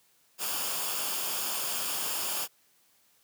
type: noise with comb filter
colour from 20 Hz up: white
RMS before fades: -32 dBFS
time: 0.38-2.48 s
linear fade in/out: 50 ms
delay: 0.5 ms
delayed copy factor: -0.55
effects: white hiss -66 dBFS RMS until 3.23 s + high-pass 100 Hz 12 dB/octave